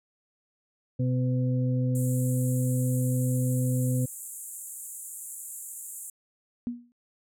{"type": "harmonic tone", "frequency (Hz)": 126.6, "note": "B2", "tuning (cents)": 43, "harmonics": [1, 2, 4], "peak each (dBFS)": [-24, -30, -36], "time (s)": [0.99, 4.06], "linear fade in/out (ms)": 10}
{"type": "high-pass noise", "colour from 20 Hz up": "pink", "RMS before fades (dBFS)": -37, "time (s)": [1.95, 6.1], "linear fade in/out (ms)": 2, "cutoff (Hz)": 7100, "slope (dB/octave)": 96}
{"type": "tone with exponential decay", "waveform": "sine", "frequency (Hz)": 240.5, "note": "B3", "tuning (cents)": -46, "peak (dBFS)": -25, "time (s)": [6.67, 6.92], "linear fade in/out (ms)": 0, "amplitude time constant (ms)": 53}
{"effects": ["low-pass 12000 Hz 12 dB/octave"]}